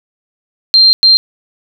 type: tone bursts at uneven times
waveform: sine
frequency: 4170 Hz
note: C8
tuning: 7 cents flat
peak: -3 dBFS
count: 2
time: 0.74-0.93 / 1.03-1.17 s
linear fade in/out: 0 ms
effects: none